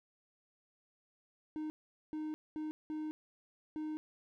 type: tone bursts at uneven times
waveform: triangle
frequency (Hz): 308.5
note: D#4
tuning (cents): -15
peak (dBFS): -35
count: 5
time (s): 1.56-1.7 / 2.13-2.34 / 2.56-2.71 / 2.9-3.11 / 3.76-3.97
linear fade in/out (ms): 0
effects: none